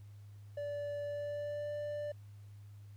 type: tone with pitch glide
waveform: triangle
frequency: 580 to 589.8 Hz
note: D5 to D5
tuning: -22 to +7 cents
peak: -35 dBFS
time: 0.57-2.12 s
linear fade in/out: 5 ms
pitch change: +29 cents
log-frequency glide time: 1.04-1.72 s
effects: added 102 Hz sine -50 dBFS peak until 2.96 s + pink hiss -71 dBFS RMS until 2.96 s